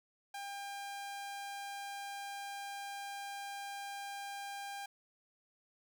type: tone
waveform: sawtooth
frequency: 800 Hz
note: G5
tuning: 35 cents sharp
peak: -38 dBFS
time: 0.34-4.86 s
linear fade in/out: 5 ms
effects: none